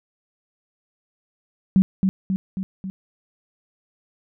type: tone with echo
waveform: sine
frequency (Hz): 190.3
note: F#3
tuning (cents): +49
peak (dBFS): -11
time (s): 1.76-1.82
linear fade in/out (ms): 0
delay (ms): 270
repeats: 4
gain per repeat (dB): -4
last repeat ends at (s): 2.9
effects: none